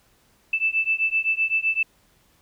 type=beating tone pair; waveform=sine; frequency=2637 / 2644.8 Hz; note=E7 / E7; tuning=0 / +5 cents; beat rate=7.8 Hz; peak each=-23 dBFS; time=0.53-1.83 s; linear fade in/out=5 ms; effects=pink hiss -61 dBFS RMS until 2.41 s

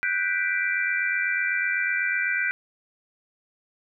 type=chord; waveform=sine; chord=G major seventh; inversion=third; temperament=equal; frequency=1480 / 1568 / 1975.5 / 2349 Hz; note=F#6 / G6 / B6 / D7; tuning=0 / 0 / 0 / 0 cents; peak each=-28 dBFS; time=0.03-2.51 s; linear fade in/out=0 ms; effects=none

